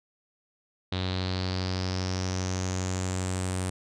sawtooth tone with low-pass filter sweep, 92.5 Hz, F#2, in tune, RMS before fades -30 dBFS, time 0.92-3.7 s, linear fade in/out 5 ms, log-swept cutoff 3800 to 8900 Hz, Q 5.9, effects none

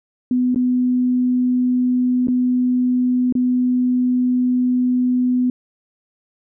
sine tone with dropouts, 250 Hz, B3, 21 cents sharp, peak -14 dBFS, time 0.31-5.5 s, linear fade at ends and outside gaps 2 ms, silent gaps 0.546-0.559 / 2.272-2.283 / 3.325-3.352 s, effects none

